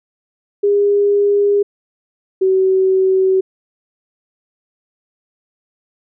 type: tone pair in turn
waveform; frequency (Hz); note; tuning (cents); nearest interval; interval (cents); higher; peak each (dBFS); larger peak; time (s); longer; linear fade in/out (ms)
sine; 406.3 / 378.9; G#4 / F#4; -38 / +41; minor second; 121; first; -10; neither; 0.63-1.63 / 2.41-3.41; neither; 10
effects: none